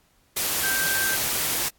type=tone in noise; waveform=sine; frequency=1568 Hz; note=G6; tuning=in tune; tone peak=-24 dBFS; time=0.63-1.16 s; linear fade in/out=10 ms; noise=white; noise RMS=-25 dBFS; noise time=0.36-1.69 s; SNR=-2 dB; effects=pink hiss -63 dBFS RMS until 1.78 s + AAC 64 kbps